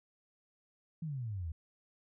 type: exponential sweep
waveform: sine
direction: down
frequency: 168.3 to 75.9 Hz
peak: -36 dBFS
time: 1.02-1.52 s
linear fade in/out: 5 ms
effects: none